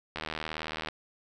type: click train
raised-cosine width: 0.3 ms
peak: -18 dBFS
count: 58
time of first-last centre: 0.16-0.886 s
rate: 78.5 Hz
effects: none